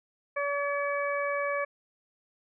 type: harmonic tone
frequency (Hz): 570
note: C#5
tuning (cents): +48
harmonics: 1 / 2 / 3 / 4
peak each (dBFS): -30 / -33 / -35 / -36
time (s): 0.36-1.65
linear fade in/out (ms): 10
effects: none